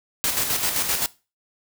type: noise with tremolo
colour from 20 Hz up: white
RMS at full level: -22 dBFS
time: 0.24-1.06 s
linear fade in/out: 0 ms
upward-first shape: square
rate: 7.7 Hz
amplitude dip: 45%
effects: noise-tail reverb RT60 0.3 s tail -20 dB re dry